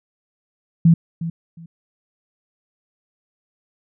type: tone with echo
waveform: sine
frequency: 166.1 Hz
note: E3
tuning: 13 cents sharp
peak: -8 dBFS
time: 0.85-0.94 s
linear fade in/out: 5 ms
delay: 360 ms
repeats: 2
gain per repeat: -14 dB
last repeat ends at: 1.66 s
effects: none